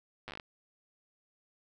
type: slowing click train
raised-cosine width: 0.3 ms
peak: -26 dBFS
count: 9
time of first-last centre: 0.28-0.398 s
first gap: 8 ms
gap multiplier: 1.17
effects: none